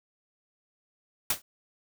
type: noise with exponential decay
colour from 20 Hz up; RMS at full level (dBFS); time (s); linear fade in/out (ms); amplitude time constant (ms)
white; -21; 1.3-1.42; 5; 25
effects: none